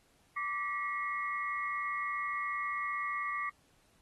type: tone cluster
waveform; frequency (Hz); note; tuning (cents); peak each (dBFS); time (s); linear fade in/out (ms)
sine; 1165 / 1930 / 2160; D6 / B6 / C#7; -14 / -40 / -45; -35 / -39 / -39; 0.36-3.5; 10
effects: pink hiss -69 dBFS RMS until 4.01 s + AAC 32 kbps